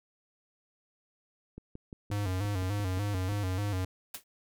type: click train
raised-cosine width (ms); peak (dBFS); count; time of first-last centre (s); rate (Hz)
3; -30; 11; 1.58-3.322; 5.74
type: tone with vibrato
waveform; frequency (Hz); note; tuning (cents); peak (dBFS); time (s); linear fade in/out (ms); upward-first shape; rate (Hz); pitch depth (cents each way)
square; 97.5; G2; -9; -30; 2.11-3.85; 5; square; 3.4; 89
type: noise with exponential decay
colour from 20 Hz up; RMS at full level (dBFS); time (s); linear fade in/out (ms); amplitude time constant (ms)
white; -34; 4.14-4.24; 5; 21
effects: none